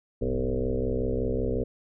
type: tone with frequency modulation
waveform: sine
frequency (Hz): 250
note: B3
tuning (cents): +21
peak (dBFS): -24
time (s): 0.21-1.64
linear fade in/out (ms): 10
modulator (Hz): 65.4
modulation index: 4.2
effects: none